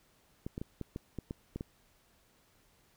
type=clicks; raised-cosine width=3 ms; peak=-25 dBFS; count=9; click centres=0.465 / 0.579 / 0.615 / 0.813 / 0.961 / 1.187 / 1.309 / 1.56 / 1.609 s; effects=pink hiss -68 dBFS RMS until 2.96 s